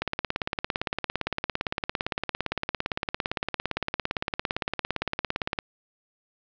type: click train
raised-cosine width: 0.3 ms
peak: -10 dBFS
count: 99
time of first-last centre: 0.02-5.588 s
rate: 17.6 Hz
effects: low-pass 5000 Hz 12 dB/octave